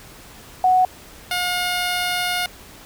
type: tone pair in turn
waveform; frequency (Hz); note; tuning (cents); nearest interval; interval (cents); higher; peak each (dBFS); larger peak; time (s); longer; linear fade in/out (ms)
sine / 10% pulse; 740 / 716.9; F#5 / F5; 0 / +45; minor second; 55; first; -12; neither; 0.64-0.85 / 1.31-2.46; second; 2
effects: pink hiss -43 dBFS RMS until 2.85 s